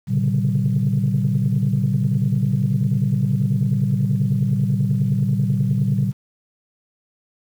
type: tone cluster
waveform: sine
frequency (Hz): 115.2 / 133.8 / 143.9 / 191.4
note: A#2 / C3 / D3 / G3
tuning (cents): -20 / +39 / -35 / -41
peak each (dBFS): -21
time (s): 0.07-6.13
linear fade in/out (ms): 50
effects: tanh soft clip ceiling -9 dBFS + 8-bit